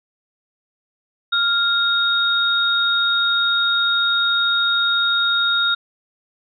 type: tone pair together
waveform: sine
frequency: 1396.9 / 3729 Hz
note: F6 / A#7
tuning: 0 / 0 cents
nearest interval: octave + perfect fourth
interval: 1700 cents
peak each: -18 dBFS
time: 1.32-5.75 s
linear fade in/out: 10 ms
effects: none